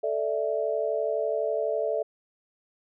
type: chord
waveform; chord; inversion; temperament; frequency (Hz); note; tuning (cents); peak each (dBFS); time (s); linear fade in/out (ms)
sine; A suspended fourth; none; equal; 440 / 587.3 / 659.3; A4 / D5 / E5; 0 / 0 / 0; -29; 0.03-2.03; 10
effects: none